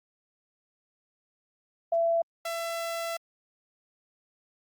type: tone pair in turn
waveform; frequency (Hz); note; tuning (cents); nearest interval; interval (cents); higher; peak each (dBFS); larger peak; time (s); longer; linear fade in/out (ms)
sine / sawtooth; 670 / 670; E5 / E5; +28 / +28; unison; 0; neither; -22 / -27; first; 1.92-2.22 / 2.45-3.17; second; 5
effects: Opus 32 kbps

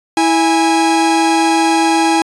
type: tone pair together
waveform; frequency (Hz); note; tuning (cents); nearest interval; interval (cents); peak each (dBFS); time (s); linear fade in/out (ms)
45% pulse; 327.3 / 825.7; E4 / G#5; -12 / -10; octave + major third; 1602; -13; 0.17-2.22; 2
effects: resampled to 24000 Hz

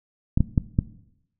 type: clicks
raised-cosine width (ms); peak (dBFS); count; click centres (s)
5; -6; 4; 0.375 / 0.406 / 0.578 / 0.789
effects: noise-tail reverb RT60 0.8 s tail -17 dB re dry

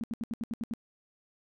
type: tone bursts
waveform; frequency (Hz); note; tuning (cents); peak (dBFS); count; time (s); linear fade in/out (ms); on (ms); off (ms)
sine; 228.9; A#3; -31; -31; 8; 0.01-0.737; 0; 27; 73
effects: none

